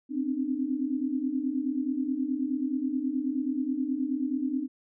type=tone cluster; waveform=sine; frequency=257.1 / 266.5 / 302 Hz; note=C4 / C4 / D4; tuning=-30 / +32 / +48 cents; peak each=-31 dBFS; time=0.09-4.68 s; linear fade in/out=50 ms; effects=none